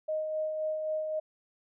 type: tone with tremolo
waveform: sine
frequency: 622.3 Hz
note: D#5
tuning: in tune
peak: -28 dBFS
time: 0.08-1.2 s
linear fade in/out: 10 ms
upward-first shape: sine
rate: 3.8 Hz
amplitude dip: 35%
effects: none